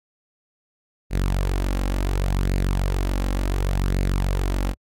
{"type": "tone with flanger", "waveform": "sawtooth", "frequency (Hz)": 46.91, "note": "F#1", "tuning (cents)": 25, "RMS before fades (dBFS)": -22, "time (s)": [1.1, 4.75], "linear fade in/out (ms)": 50, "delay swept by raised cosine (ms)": [0.44, 3.74], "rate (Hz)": 0.69, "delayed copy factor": 0.5, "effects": ["AAC 64 kbps"]}